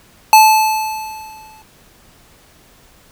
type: tone with exponential decay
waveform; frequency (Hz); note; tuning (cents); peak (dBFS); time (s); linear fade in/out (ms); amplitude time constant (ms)
square; 870; A5; -20; -3; 0.33-1.62; 1; 280
effects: pink hiss -48 dBFS RMS until 3.11 s